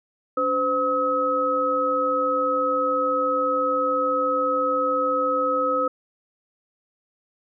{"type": "tone cluster", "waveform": "sine", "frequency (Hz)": [285, 514, 1280], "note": ["C#4", "C5", "D#6"], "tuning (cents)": [48, -31, 49], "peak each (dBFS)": [-30, -23, -22], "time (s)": [0.37, 5.88], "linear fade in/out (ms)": 5, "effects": []}